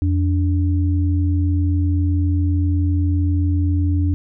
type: tone pair together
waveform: sine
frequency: 86.18 / 289.7 Hz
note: F2 / D4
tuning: -22 / -24 cents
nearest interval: octave + major sixth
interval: 2098 cents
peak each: -15 / -23 dBFS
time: 0.02-4.14 s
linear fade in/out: 0 ms
effects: none